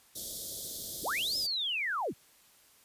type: band-stop noise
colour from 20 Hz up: white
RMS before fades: -39 dBFS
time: 0.15-1.47 s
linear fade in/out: 10 ms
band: 670 to 3300 Hz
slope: 96 dB/octave
type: linear two-way sweep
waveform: sine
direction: up then down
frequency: 41.2 to 5260 to 61.5 Hz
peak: -30 dBFS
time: 1.02-2.14 s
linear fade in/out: 50 ms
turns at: 1.37 s
effects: white hiss -62 dBFS RMS until 2.84 s + resampled to 32000 Hz